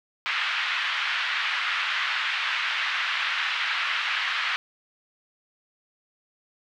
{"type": "band-pass noise", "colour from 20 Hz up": "pink", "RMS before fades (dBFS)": -27, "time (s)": [0.26, 4.56], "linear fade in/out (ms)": 0, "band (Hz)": [1300, 3400], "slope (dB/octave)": 24, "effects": []}